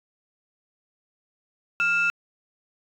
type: tone pair together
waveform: sine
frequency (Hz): 1402.6 / 2637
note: F6 / E7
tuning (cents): +7 / 0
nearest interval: major seventh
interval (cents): 1093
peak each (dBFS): -21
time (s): 1.8-2.1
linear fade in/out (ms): 0
effects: tanh soft clip ceiling -15 dBFS